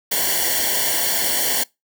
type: noise with comb filter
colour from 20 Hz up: white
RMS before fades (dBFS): -20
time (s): 0.11-1.64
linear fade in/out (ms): 10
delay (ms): 0.79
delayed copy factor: -0.95
effects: noise-tail reverb RT60 0.2 s tail -24 dB re dry